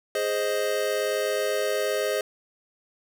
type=chord; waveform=square; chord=Ab major; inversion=none; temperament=equal; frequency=415.3 / 523.3 / 622.3 Hz; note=Ab4 / C5 / Eb5; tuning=0 / 0 / 0 cents; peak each=-29 dBFS; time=0.15-2.21 s; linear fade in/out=2 ms; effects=none